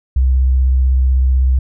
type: tone with vibrato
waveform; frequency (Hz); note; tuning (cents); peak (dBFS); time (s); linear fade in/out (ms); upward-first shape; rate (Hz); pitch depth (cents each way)
sine; 64.7; C2; -19; -9; 0.16-1.59; 5; triangle; 16; 34
effects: none